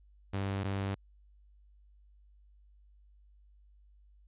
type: tone pair in turn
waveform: sawtooth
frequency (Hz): 98 / 98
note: G2 / G2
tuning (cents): 0 / 0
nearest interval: unison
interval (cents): 0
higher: neither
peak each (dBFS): -28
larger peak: neither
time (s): 0.33-0.64 / 0.64-0.95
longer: neither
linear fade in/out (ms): 10
effects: added 50 Hz sine -58 dBFS peak until 4.27 s + resampled to 8000 Hz